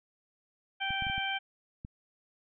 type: harmonic tone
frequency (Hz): 781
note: G5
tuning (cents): -7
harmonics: 1 / 2 / 3 / 4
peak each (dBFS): -36 / -36 / -36 / -36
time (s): 0.8-1.39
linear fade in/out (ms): 20
type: clicks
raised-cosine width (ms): 5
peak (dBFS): -29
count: 6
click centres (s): 0.906 / 1.023 / 1.068 / 1.099 / 1.18 / 1.849
effects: none